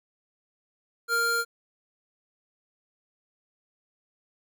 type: tone pair together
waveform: square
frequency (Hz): 466.2 / 1397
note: A#4 / F6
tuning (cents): 0 / 0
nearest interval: octave + perfect fifth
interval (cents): 1900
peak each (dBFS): -33 / -24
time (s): 1.08-1.45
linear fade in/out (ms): 50
effects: none